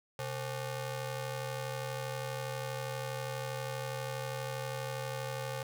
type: ring-modulated tone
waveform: sawtooth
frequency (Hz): 329.6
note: E4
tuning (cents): 0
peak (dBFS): -29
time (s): 0.19-5.63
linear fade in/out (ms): 2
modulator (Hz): 201
effects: none